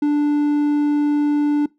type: tone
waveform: triangle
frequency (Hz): 293.7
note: D4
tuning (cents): 0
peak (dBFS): -12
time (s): 0.02-1.66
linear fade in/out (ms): 5
effects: noise-tail reverb RT60 0.2 s tail -21 dB re dry